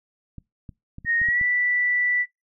clicks, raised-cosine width 5 ms, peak -26 dBFS, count 7, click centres 0.383 / 0.692 / 0.984 / 1.048 / 1.216 / 1.287 / 1.413 s
sine tone with pitch glide, 1861 to 1968.2 Hz, A#6 to B6, -3 to -6 cents, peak -19 dBFS, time 1.05-2.26 s, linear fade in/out 50 ms, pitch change +97 cents, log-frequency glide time 1.2-1.41 s
effects noise-tail reverb RT60 0.2 s tail -23 dB re dry

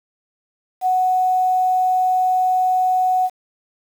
sine tone, 740 Hz, F#5, in tune, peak -14 dBFS, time 0.81-3.3 s, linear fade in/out 50 ms, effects 7-bit

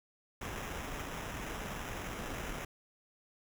pink noise with sample-and-hold, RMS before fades -41 dBFS, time 0.41-2.65 s, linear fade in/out 5 ms, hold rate 4410 Hz, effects none

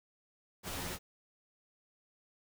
pink noise with comb filter, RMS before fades -40 dBFS, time 0.63-0.99 s, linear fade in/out 50 ms, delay 11 ms, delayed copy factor +0.9, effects none

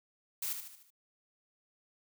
blue noise with echo, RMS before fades -36 dBFS, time 0.42-0.53 s, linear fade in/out 5 ms, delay 75 ms, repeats 5, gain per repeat -6 dB, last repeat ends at 0.905 s, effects none

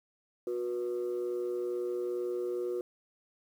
sine tone pair together, 363.6 / 485.9 Hz, F#4 / B4, -30 / -28 cents, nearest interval perfect fourth, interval 502 cents, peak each -31 / -35 dBFS, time 0.47-2.81 s, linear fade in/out 2 ms, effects tanh soft clip ceiling -27 dBFS + 10-bit

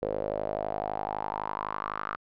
sawtooth tone with band-pass filter sweep, 51.91 Hz, G#1, in tune, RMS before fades -33 dBFS, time 0.02-2.16 s, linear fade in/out 0 ms, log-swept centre 500 to 1300 Hz, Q 5.4, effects resampled to 11025 Hz

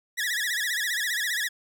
sawtooth tone with vibrato, 1808 Hz, A6, 47 cents sharp, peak -22 dBFS, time 0.17-1.49 s, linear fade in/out 20 ms, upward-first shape sine, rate 15 Hz, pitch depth 160 cents each way, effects none

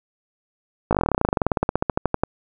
slowing click train, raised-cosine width 1 ms, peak -4 dBFS, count 30, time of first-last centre 0.91-2.236 s, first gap 18 ms, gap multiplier 1.06, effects none

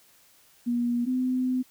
sine tone pair in turn, 240 / 254.8 Hz, B3 / C4, -49 / -46 cents, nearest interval minor second, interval 103 cents, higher second, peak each -23 dBFS, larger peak neither, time 0.66-1.06 / 1.06-1.63 s, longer second, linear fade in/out 20 ms, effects white hiss -59 dBFS RMS until 1.7 s

